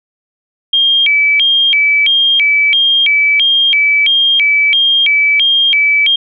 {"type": "tone with vibrato", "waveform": "sine", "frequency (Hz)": 2721, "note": "F7", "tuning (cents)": -46, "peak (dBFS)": -7, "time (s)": [0.73, 6.16], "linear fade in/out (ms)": 5, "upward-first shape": "square", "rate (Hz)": 1.5, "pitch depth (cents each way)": 290, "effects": []}